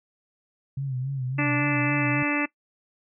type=tone with vibrato; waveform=sine; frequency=132.4 Hz; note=C3; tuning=21 cents sharp; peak=-26 dBFS; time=0.77-2.23 s; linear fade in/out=5 ms; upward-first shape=sine; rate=3.6 Hz; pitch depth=84 cents each way
type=harmonic tone; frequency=292.3 Hz; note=D4; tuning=8 cents flat; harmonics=1 / 2 / 3 / 4 / 5 / 6 / 7 / 8 / 9; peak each=-25 / -34 / -35 / -34 / -37 / -33 / -29 / -36 / -30 dBFS; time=1.38-2.46 s; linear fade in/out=10 ms
effects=noise-tail reverb RT60 0.1 s tail -20 dB re dry